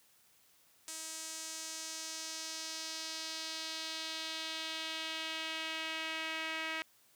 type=tone with band-pass filter sweep; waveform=sawtooth; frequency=320 Hz; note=D#4; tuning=49 cents sharp; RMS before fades=-41 dBFS; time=0.88-6.82 s; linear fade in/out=0 ms; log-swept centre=7800 to 2300 Hz; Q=1.9; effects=white hiss -67 dBFS RMS until 7.15 s + high-pass 60 Hz 12 dB/octave